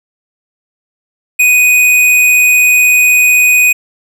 sine tone with hard clipping, 2489 Hz, D#7, in tune, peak -6 dBFS, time 1.39-3.73 s, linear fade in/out 10 ms, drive 17 dB, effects none

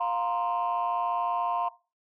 sine chord, F suspended fourth, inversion none, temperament equal with one note detuned, 703.3 / 932.3 / 1046.5 Hz, F5 / Bb5 / C6, +12 / 0 / 0 cents, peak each -29 dBFS, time 0-1.69 s, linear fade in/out 10 ms, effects noise-tail reverb RT60 0.3 s tail -18 dB re dry + tanh soft clip ceiling -20 dBFS

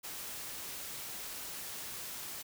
white noise, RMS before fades -43 dBFS, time 0.03-2.43 s, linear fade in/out 20 ms, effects none

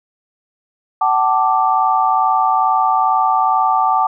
sine chord, D major, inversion first, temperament equal with one note detuned, 757.7 / 880 / 1174.7 Hz, F#5 / A5 / D6, +41 / 0 / 0 cents, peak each -16 dBFS, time 1.01-4.07 s, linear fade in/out 5 ms, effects none

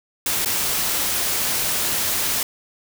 white noise with dropouts, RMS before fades -22 dBFS, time 0.26-2.43 s, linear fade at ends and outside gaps 2 ms, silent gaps 0.449-0.458 s, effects none

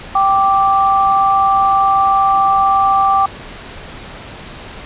sine tone pair together, 782 / 1173 Hz, G5 / D6, -4 / -2 cents, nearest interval perfect fifth, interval 702 cents, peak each -12 dBFS, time 0.15-3.26 s, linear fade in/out 5 ms, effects pink hiss -32 dBFS RMS until 4.85 s + resampled to 8000 Hz

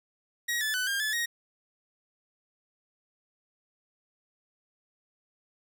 sawtooth tone with pitch steps, 1897 / 1738 / 1501 / 1606 / 1727 / 1878 Hz, A#6 / A6 / F#6 / G6 / A6 / A#6, +30 / -22 / +24 / +41 / -33 / +12 cents, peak -24 dBFS, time 0.48-1.26 s, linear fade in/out 10 ms, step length 130 ms, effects none

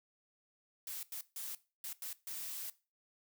blue noise bursts at uneven times, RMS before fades -43 dBFS, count 6, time 0.87-1.03 / 1.12-1.21 / 1.36-1.55 / 1.84-1.93 / 2.02-2.13 / 2.27-2.7 s, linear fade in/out 2 ms, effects noise-tail reverb RT60 0.3 s tail -18 dB re dry

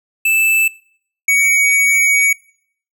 square tone pair in turn, 2637 / 2249 Hz, E7 / C#7, 0 / +24 cents, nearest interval minor third, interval 276 cents, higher first, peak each -12 / -11 dBFS, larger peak second, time 0.25-0.68 / 1.28-2.33 s, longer second, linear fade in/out 5 ms, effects noise-tail reverb RT60 0.6 s tail -22 dB re dry

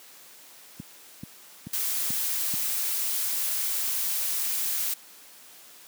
click train, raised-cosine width 5 ms, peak -18 dBFS, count 5, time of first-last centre 0.8-2.539 s, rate 2.3 Hz
blue noise, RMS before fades -28 dBFS, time 1.73-4.94 s, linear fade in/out 5 ms
effects white hiss -50 dBFS RMS until 5.87 s + high-pass 200 Hz 12 dB/octave

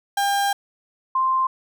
35% pulse / sine tone pair in turn, 801 / 1047.2 Hz, G5 / C6, +37 / +1 cents, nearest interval perfect fourth, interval 464 cents, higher second, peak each -17 dBFS, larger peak neither, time 0.17-0.53 / 1.15-1.47 s, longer first, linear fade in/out 5 ms, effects none

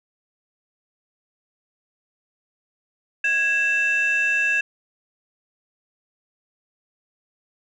sine tone pair together, 1654 / 2663 Hz, G#6 / E7, -8 / +17 cents, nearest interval minor sixth, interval 825 cents, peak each -19 dBFS, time 3.24-4.61 s, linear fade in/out 5 ms, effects tanh soft clip ceiling -14 dBFS

